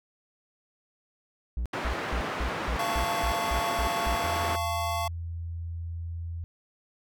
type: tone bursts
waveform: triangle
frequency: 59.5 Hz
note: A#1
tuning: 36 cents sharp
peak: -25 dBFS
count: 10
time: 1.57-4.15 s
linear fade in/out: 0 ms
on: 87 ms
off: 190 ms
type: band-pass noise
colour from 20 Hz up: white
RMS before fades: -33 dBFS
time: 1.73-4.56 s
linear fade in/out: 5 ms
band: 110 to 1500 Hz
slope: 12 dB/octave
type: chord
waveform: square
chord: F augmented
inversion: none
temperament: equal with one note detuned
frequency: 688.4 / 880 / 1108.7 Hz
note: F5 / A5 / C#6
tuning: -25 / 0 / 0 cents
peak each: -32 / -35 / -34 dBFS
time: 2.79-5.08 s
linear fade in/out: 5 ms
type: tone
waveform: sine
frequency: 84.1 Hz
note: E2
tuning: 35 cents sharp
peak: -32 dBFS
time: 4.24-6.44 s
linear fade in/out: 0 ms
effects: none